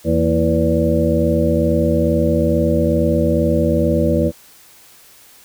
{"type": "harmonic tone with a mistuned harmonic", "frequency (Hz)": 82.3, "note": "E2", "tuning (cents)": -2, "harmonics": [1, 2, 3, 4, 6, 7], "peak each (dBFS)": [-20, -20, -20, -20, -20, -20], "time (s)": [0.04, 4.32], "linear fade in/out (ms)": 50, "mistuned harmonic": 3, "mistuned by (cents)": -100, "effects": ["white hiss -46 dBFS RMS until 5.44 s"]}